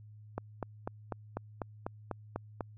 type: click train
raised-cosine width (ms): 1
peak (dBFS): -21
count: 10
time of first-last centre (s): 0.38-2.608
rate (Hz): 4.04
effects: added 106 Hz sine -50 dBFS peak until 2.77 s

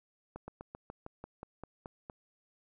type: slowing click train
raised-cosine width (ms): 1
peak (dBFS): -29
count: 11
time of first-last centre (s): 0.36-2.098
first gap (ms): 120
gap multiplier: 1.08
effects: none

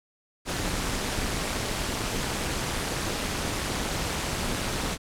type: noise with amplitude modulation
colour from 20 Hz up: pink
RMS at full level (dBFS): -26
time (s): 0.45-4.98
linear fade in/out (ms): 50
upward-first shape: sine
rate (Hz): 217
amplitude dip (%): 70
effects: low-pass 10000 Hz 12 dB/octave

